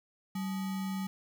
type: tone with sample-and-hold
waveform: sine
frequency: 191.5 Hz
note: G3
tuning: 40 cents flat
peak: -32 dBFS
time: 0.35-1.07 s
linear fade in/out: 5 ms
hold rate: 1050 Hz
effects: none